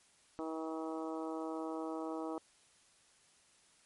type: harmonic tone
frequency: 160 Hz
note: D#3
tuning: 49 cents sharp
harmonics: 2 / 3 / 4 / 5 / 6 / 7 / 8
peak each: -40 / -44 / -46 / -48 / -50 / -51 / -52 dBFS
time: 0.39-2.38 s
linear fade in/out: 0 ms
effects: white hiss -67 dBFS RMS until 3.85 s + MP3 48 kbps